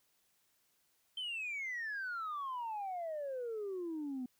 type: exponential sweep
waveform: sine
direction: down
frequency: 3136 to 245.4 Hz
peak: -36 dBFS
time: 1.17-4.26 s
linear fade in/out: 5 ms
effects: tanh soft clip ceiling -35 dBFS + white hiss -75 dBFS RMS until 4.39 s